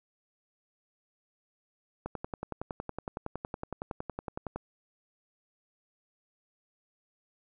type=click train; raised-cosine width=1 ms; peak=-21 dBFS; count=28; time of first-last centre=2.06-4.56 s; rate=10.8 Hz; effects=none